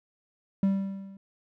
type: tone with level ramp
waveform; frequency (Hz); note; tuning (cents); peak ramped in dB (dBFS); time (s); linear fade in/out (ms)
triangle; 195.1; G3; -8; -17 to -43; 0.63-1.17; 2
effects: none